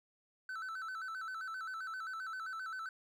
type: tone with vibrato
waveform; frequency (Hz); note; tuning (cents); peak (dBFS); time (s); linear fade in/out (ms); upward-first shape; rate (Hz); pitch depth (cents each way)
triangle; 1417; F6; +25; -38; 0.49-2.89; 2; square; 7.6; 120
effects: none